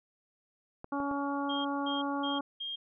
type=clicks; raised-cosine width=1 ms; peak=-28 dBFS; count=3; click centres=0.844 / 1.002 / 1.113 s
type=harmonic tone; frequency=281.7 Hz; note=C#4; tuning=28 cents sharp; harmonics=1 / 2 / 3 / 4 / 5; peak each=-33 / -40 / -37 / -38 / -43 dBFS; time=0.92-2.41 s; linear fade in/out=5 ms
type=tone bursts; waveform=sine; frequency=3220 Hz; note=G7; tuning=46 cents sharp; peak=-35 dBFS; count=4; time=1.49-2.76 s; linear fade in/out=10 ms; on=160 ms; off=210 ms
effects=none